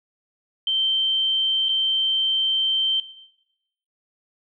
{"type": "tone with dropouts", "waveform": "sine", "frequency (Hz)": 3120, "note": "G7", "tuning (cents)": -9, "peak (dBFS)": -19, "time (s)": [0.67, 3], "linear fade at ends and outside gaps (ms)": 2, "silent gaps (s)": [1.686, 1.691], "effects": ["noise-tail reverb RT60 0.9 s tail -17 dB re dry"]}